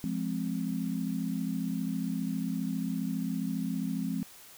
sine chord, F minor, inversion none, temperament just, 174.61 / 209.5 / 261.9 Hz, F3 / Ab3 / C4, 0 / +15 / +2 cents, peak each -34 dBFS, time 0.04-4.23 s, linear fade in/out 0 ms, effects white hiss -52 dBFS RMS until 4.57 s

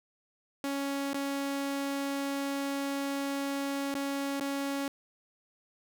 sawtooth tone with dropouts, 278.1 Hz, C#4, 6 cents sharp, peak -27 dBFS, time 0.64-4.88 s, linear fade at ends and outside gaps 1 ms, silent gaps 1.132-1.144 / 3.942-3.95 / 4.399-4.409 s, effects none

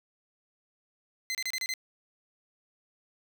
20% pulse tone bursts, 2057 Hz, C7, 30 cents flat, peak -25 dBFS, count 6, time 1.3-1.738 s, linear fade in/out 0 ms, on 48 ms, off 30 ms, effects none

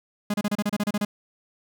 45% pulse tone bursts, 206.9 Hz, G#3, 6 cents flat, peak -22 dBFS, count 11, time 0.3-1.05 s, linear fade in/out 5 ms, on 40 ms, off 31 ms, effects none

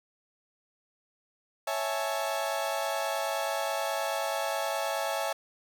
35% pulse chord, A major seventh, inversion first, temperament equal, 554.4 / 659.3 / 830.6 / 880 Hz, C#5 / E5 / G#5 / A5, 0 / 0 / 0 / 0 cents, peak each -33 / -31 / -34 / -35 dBFS, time 1.67-5.33 s, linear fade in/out 5 ms, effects none

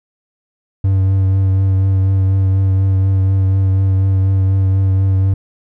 triangle tone with vibrato, 95.9 Hz, G2, 37 cents flat, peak -8 dBFS, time 0.84-5.34 s, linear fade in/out 5 ms, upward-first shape triangle, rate 4.1 Hz, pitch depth 21 cents each way, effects none

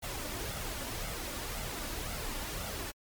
pink noise with flanger, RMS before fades -38 dBFS, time 0.02-2.92 s, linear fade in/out 20 ms, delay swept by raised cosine 1.4 to 3.5 ms, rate 1.9 Hz, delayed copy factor +0.55, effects MP3 96 kbps

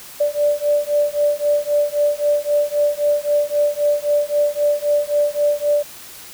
sine beating tone pair, 584 / 587.8 Hz, D5 / D5, -10 / +1 cents, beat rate 3.8 Hz, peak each -18 / -18 dBFS, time 0.2-5.83 s, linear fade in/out 10 ms, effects white hiss -38 dBFS RMS until 6.33 s

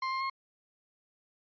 35% pulse tone with pitch steps, 1052 / 1058 / 1073 Hz, C6 / C6 / C6, +9 / +19 / +43 cents, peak -29 dBFS, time 0.02-0.299 s, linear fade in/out 5 ms, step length 93 ms, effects resampled to 11025 Hz

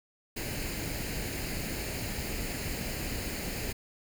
pink noise with comb filter, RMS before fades -35 dBFS, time 0.36-3.73 s, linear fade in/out 10 ms, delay 0.43 ms, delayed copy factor +0.6, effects none

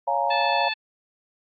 sine chord, Bb minor seventh, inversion first, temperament just, 559.4 / 699.2 / 839.1 / 932.3 Hz, Db5 / F5 / Ab5 / Bb5, +16 / +2 / +18 / 0 cents, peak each -28 / -26 / -26 / -25 dBFS, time 0.07-0.69 s, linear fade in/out 10 ms
harmonic tone, 874 Hz, A5, 12 cents flat, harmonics 1 / 2 / 3 / 4 / 5, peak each -34 / -31 / -28 / -32 / -33 dBFS, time 0.3-0.74 s, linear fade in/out 10 ms
effects AAC 48 kbps

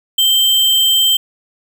sine tone with sample-and-hold, 3131 Hz, G7, 3 cents flat, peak -9 dBFS, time 0.18-1.17 s, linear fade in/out 5 ms, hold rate 11025 Hz, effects none

